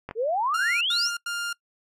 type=clicks; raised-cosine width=0.5 ms; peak=-19 dBFS; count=2; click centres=0.09 / 0.111 s
type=exponential sweep; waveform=sine; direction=up; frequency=422.2 to 6250 Hz; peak=-22 dBFS; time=0.15-1.11 s; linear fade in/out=50 ms
type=tone bursts; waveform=sawtooth; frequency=1403 Hz; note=F6; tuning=8 cents sharp; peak=-24 dBFS; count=3; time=0.54-1.53 s; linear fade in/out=5 ms; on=270 ms; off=90 ms
effects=noise-tail reverb RT60 0.1 s tail -23 dB re dry + low-pass 11000 Hz 12 dB/octave